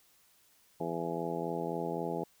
harmonic tone, 83.8 Hz, E2, 29 cents sharp, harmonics 2 / 3 / 4 / 5 / 6 / 7 / 8 / 9 / 10, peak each -40 / -43 / -40 / -39 / -40 / -49 / -41 / -51 / -41 dBFS, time 0.8-2.24 s, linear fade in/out 5 ms, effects white hiss -66 dBFS RMS until 2.4 s

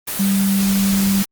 sine tone in noise, 196 Hz, G3, in tune, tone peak -14 dBFS, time 0.19-1.23 s, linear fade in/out 10 ms, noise white, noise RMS -24 dBFS, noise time 0.07-1.25 s, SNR +7 dB, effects Opus 24 kbps

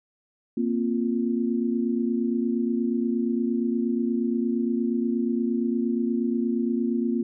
sine chord, Bb suspended second, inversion none, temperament equal, 233.1 / 261.6 / 349.2 Hz, Bb3 / C4 / F4, 0 / 0 / 0 cents, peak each -24 / -28 / -29 dBFS, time 0.57-7.23 s, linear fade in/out 5 ms, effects none

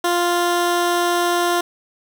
15% pulse tone, 349.2 Hz, F4, in tune, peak -10 dBFS, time 0.04-1.61 s, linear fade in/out 5 ms, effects none

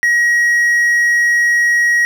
triangle tone, 1900 Hz, A#6, 33 cents sharp, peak -8 dBFS, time 0.03-2.05 s, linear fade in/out 0 ms, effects none

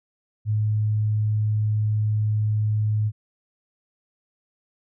sine tone, 106.9 Hz, A2, 49 cents flat, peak -19 dBFS, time 0.45-3.12 s, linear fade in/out 50 ms, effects none

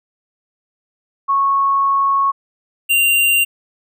sine / square tone pair in turn, 1102 / 2777 Hz, C#6 / F7, -11 / -10 cents, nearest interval octave + major third, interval 1601 cents, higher second, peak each -12 dBFS, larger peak neither, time 1.28-2.32 / 2.89-3.45 s, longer first, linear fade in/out 20 ms, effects none

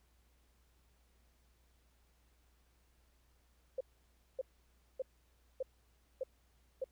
sine tone bursts, 523.3 Hz, C5, in tune, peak -34 dBFS, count 6, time 3.78-6.842 s, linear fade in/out 5 ms, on 27 ms, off 580 ms, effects added 60 Hz sine -69 dBFS peak until 6.91 s + pink hiss -75 dBFS RMS until 6.91 s

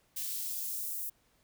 blue noise with high-pass filter sweep, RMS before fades -37 dBFS, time 0.16-1.1 s, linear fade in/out 10 ms, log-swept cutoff 2500 to 10000 Hz, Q 0.72, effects pink hiss -70 dBFS RMS until 1.43 s

